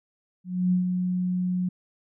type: tone with ADSR envelope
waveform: sine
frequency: 181.4 Hz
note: F#3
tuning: 34 cents flat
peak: -18 dBFS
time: 0.44-1.69 s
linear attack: 280 ms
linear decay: 120 ms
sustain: -5 dB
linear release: 7 ms
effects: none